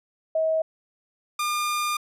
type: tone pair in turn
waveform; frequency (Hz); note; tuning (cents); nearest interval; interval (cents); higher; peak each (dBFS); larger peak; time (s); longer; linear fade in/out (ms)
sine / sawtooth; 639 / 1206.3; D#5 / D6; +46 / +46; major seventh; 1100; second; -20; neither; 0.35-0.62 / 1.39-1.97; second; 5
effects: resampled to 32000 Hz